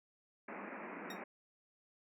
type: band-pass noise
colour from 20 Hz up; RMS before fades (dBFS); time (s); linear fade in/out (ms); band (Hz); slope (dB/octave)
pink; -47; 0.48-1.24; 5; 180 to 2500; 96
type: tone with exponential decay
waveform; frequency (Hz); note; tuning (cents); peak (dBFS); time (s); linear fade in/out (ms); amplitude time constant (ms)
20% pulse; 1867; A#6; +2; -38; 1.1-1.21; 5; 22
effects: none